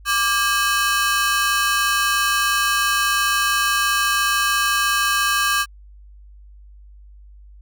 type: ring-modulated tone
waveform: sawtooth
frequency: 1396.9 Hz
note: F6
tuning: in tune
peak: -10 dBFS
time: 0.05-5.66 s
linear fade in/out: 50 ms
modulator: 223 Hz
effects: added 50 Hz sine -41 dBFS peak until 7.61 s